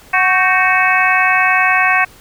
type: harmonic tone with a mistuned harmonic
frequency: 370 Hz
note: F#4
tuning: in tune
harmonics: 2 / 3 / 4 / 5 / 6 / 7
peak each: -17 / -17 / -17 / -17 / -17 / -17 dBFS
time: 0.13-2.05 s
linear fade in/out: 10 ms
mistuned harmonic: 4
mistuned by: +82 cents
effects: pink hiss -43 dBFS RMS until 2.2 s